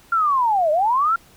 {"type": "linear two-way sweep", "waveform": "sine", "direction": "down then up", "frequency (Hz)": [1396.9, 590, 1396.9], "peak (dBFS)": -15, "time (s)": [0.12, 1.16], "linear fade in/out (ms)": 5, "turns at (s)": 0.71, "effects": ["pink hiss -51 dBFS RMS until 1.36 s"]}